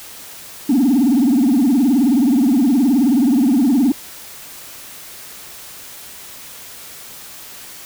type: tone with vibrato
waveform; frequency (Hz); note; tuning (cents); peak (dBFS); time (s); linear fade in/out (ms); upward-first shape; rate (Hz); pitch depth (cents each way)
sine; 261.6; C4; 0; -9; 0.69-3.92; 5; triangle; 19; 280
effects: tanh soft clip ceiling -8 dBFS + white hiss -36 dBFS RMS until 7.85 s